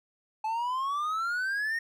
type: exponential sweep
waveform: triangle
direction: up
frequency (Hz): 861 to 1864.7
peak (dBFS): -26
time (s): 0.44-1.79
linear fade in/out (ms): 5
effects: none